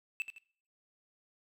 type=tone with echo; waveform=triangle; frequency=2637 Hz; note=E7; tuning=in tune; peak=-30 dBFS; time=0.2-0.22 s; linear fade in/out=0 ms; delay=81 ms; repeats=2; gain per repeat=-8 dB; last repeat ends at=0.382 s; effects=noise-tail reverb RT60 0.5 s tail -20 dB re dry